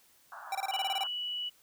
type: band-pass noise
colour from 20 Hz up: white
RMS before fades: -46 dBFS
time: 0.32-1.07 s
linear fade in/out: 0 ms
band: 640 to 1600 Hz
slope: 96 dB/octave
type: tone bursts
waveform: square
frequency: 779 Hz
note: G5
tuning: 11 cents flat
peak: -31 dBFS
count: 10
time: 0.52-1.036 s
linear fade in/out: 2 ms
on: 30 ms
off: 24 ms
type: tone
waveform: sine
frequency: 2947 Hz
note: F#7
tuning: 8 cents flat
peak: -33 dBFS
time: 0.71-1.5 s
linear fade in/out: 20 ms
effects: white hiss -64 dBFS RMS until 1.62 s